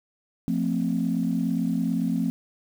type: chord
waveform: sine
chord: F major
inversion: none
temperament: equal with one note detuned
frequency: 174.61 / 224 / 261.6 Hz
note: F3 / A3 / C4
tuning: 0 / +31 / 0 cents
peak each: -26 dBFS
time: 0.48-2.3 s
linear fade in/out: 0 ms
effects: tanh soft clip ceiling -14 dBFS + 8-bit